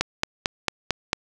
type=click train; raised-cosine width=0.2 ms; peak=-3 dBFS; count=6; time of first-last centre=0.01-1.131 s; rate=4.46 Hz; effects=none